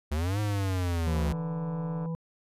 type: linear two-way sweep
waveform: square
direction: up then down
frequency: 70.8 to 106.3 to 70.8 Hz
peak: -27 dBFS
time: 0.11-1.33 s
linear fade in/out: 10 ms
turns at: 0.4 s
type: harmonic tone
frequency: 164.81 Hz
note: E3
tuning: in tune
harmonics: 1 / 3 / 5 / 6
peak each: -30 / -41 / -55 / -47 dBFS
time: 1.07-2.15 s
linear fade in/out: 0 ms
type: click train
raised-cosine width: 1 ms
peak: -30 dBFS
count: 136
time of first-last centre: 1.14-2.058 s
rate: 147 Hz
effects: resampled to 32000 Hz